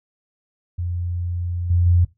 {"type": "tone with level steps", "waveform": "sine", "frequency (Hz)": 87.6, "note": "F2", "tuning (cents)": 6, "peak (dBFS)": [-22, -14, -12], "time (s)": [0.78, 2.05], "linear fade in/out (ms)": 10, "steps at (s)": [1.7, 1.86], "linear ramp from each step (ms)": 5, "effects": ["noise-tail reverb RT60 0.2 s tail -18 dB re dry"]}